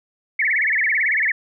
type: tone with vibrato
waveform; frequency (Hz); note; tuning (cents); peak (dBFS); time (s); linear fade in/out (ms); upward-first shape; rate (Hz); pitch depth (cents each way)
sine; 1975.5; B6; 0; -16; 0.39-1.32; 5; sine; 18; 240
effects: none